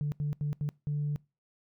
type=tone bursts at uneven times; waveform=sine; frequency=146.83 Hz; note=D3; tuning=in tune; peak=-27 dBFS; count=5; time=0.01-0.12 / 0.2-0.33 / 0.41-0.53 / 0.61-0.69 / 0.87-1.16 s; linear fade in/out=0 ms; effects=noise-tail reverb RT60 0.3 s tail -25 dB re dry + tanh soft clip ceiling -25 dBFS